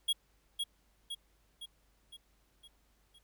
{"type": "tone with echo", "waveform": "square", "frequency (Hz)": 3309, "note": "G#7", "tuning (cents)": -7, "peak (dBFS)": -28, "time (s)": [0.08, 0.13], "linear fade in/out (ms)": 10, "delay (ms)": 510, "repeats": 6, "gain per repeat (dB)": -5, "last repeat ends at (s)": 3.19, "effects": ["added 50 Hz sine -70 dBFS peak until 3.23 s", "pink hiss -73 dBFS RMS until 3.23 s"]}